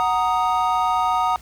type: chord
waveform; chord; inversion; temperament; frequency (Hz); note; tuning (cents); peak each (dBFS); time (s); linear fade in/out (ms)
triangle; D# minor; first; equal; 740 / 932.3 / 1244.5; F#5 / A#5 / D#6; 0 / 0 / 0; -20; 0-1.36; 0
effects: added 63 Hz sine -46 dBFS peak until 1.41 s + pink hiss -48 dBFS RMS until 1.41 s